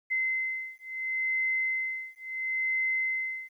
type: beating tone pair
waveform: sine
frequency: 2060 / 2060.73 Hz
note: C7 / C7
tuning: -28 / -27 cents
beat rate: 0.73 Hz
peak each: -31 dBFS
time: 0.1-3.49 s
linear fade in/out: 20 ms
effects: 11-bit